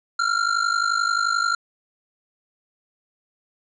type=ring-modulated tone; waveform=square; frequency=1383 Hz; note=F6; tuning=17 cents flat; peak=-17 dBFS; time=0.19-1.55 s; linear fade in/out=2 ms; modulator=25.7 Hz; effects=resampled to 16000 Hz + 9-bit